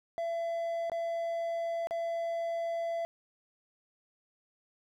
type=tone with dropouts; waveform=triangle; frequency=672 Hz; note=E5; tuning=33 cents sharp; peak=-29 dBFS; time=0.18-3.05 s; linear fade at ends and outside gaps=0 ms; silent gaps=0.898-0.918 / 1.871-1.909 s; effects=none